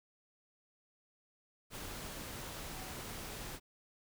sine tone in noise, 751 Hz, F#5, 26 cents sharp, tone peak -53 dBFS, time 2.71-2.95 s, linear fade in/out 50 ms, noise pink, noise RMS -45 dBFS, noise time 1.7-3.6 s, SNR -11 dB, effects none

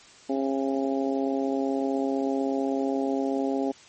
harmonic tone, 135.7 Hz, C#3, 36 cents flat, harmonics 2 / 3 / 4 / 5 / 6, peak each -26 / -30 / -32 / -34 / -36 dBFS, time 0.29-3.72 s, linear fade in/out 10 ms, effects white hiss -51 dBFS RMS until 3.88 s + MP3 32 kbps

